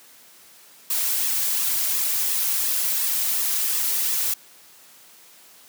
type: noise with flanger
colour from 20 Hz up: blue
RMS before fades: -23 dBFS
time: 0.9-4.34 s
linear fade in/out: 5 ms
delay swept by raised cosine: 1.3 to 3.3 ms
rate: 2.8 Hz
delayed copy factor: -0.6
effects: white hiss -50 dBFS RMS until 5.68 s + high-pass 150 Hz 12 dB/octave